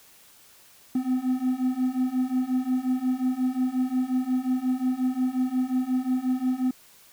triangle beating tone pair, 252.2 / 257.8 Hz, B3 / C4, +36 / -26 cents, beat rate 5.6 Hz, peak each -25 / -23 dBFS, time 0.95-6.71 s, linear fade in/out 5 ms, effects white hiss -54 dBFS RMS until 7.12 s

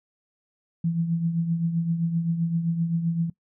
sine tone with tremolo, 167.2 Hz, E3, 25 cents sharp, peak -19 dBFS, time 0.84-3.3 s, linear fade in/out 5 ms, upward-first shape triangle, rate 7.7 Hz, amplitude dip 65%, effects noise-tail reverb RT60 0.1 s tail -20 dB re dry

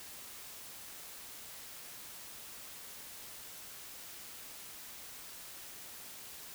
silence, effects white hiss -49 dBFS RMS until 6.54 s

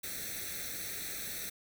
white noise with comb filter, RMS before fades -40 dBFS, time 0.03-1.5 s, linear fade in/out 10 ms, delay 0.5 ms, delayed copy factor +0.85, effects none

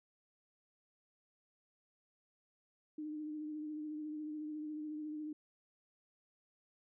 sine tone with vibrato, 304.4 Hz, D#4, 38 cents flat, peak -40 dBFS, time 2.98-5.33 s, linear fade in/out 5 ms, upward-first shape triangle, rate 14 Hz, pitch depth 33 cents each way, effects none

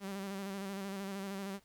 sawtooth tone with vibrato, 196 Hz, G3, in tune, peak -35 dBFS, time 0-1.6 s, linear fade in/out 50 ms, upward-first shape square, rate 13 Hz, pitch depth 34 cents each way, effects pink hiss -69 dBFS RMS until 1.64 s

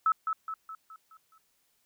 sine tone with echo, 1303 Hz, E6, 20 cents flat, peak -21 dBFS, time 0.06-0.12 s, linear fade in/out 2 ms, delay 210 ms, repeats 6, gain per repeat -6 dB, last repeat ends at 1.38 s, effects white hiss -72 dBFS RMS until 1.85 s

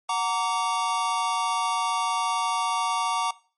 square chord, Gb augmented, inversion none, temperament just, 740 / 925 / 1156.2 Hz, Gb5 / Bb5 / D6, 0 / -14 / -27 cents, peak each -31 / -28 / -28 dBFS, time 0.09-3.31 s, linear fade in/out 5 ms, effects noise-tail reverb RT60 0.4 s tail -21 dB re dry + MP3 48 kbps

